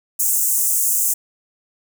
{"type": "high-pass noise", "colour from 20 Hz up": "pink", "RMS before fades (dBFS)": -18, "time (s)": [0.19, 1.14], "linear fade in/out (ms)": 10, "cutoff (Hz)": 6800, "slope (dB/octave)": 48, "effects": []}